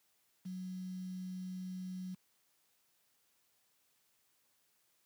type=tone with quantisation; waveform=sine; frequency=184.6 Hz; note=F#3; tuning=4 cents flat; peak=-40 dBFS; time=0.45-2.15 s; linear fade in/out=10 ms; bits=10; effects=white hiss -75 dBFS RMS until 5.05 s + high-pass 80 Hz 12 dB/octave